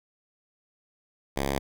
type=tone; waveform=5% pulse; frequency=69 Hz; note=C#2; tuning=7 cents flat; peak=-15 dBFS; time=1.36-1.59 s; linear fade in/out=10 ms; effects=none